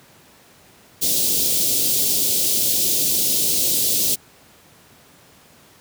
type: band-stop noise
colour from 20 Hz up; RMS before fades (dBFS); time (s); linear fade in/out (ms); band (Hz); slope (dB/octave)
white; -19; 1.01-4.16; 20; 520 to 3400; 24
effects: pink hiss -50 dBFS RMS until 5.8 s + high-pass 100 Hz 12 dB/octave